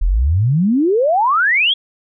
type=exponential sweep; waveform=sine; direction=up; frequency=36.71 to 3425 Hz; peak=-11 dBFS; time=0.01-1.74 s; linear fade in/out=10 ms; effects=none